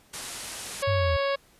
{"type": "low-pass noise", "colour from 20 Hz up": "white", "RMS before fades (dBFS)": -38, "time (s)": [0.13, 0.83], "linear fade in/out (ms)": 10, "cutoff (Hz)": 11000, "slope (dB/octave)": 48}
{"type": "harmonic tone", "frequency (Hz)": 554.4, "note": "C#5", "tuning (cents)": 0, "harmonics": [1, 2, 3, 4, 5, 6, 7, 8, 9], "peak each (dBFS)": [-25, -31, -35, -37, -39, -41, -42, -43, -44], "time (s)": [0.82, 1.36], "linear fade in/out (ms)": 10}
{"type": "linear sweep", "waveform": "sine", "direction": "down", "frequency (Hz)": [102.8, 78.4], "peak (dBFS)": -24, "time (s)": [0.87, 1.17], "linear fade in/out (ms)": 10}
{"effects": ["pink hiss -59 dBFS RMS until 1.59 s", "resampled to 32000 Hz"]}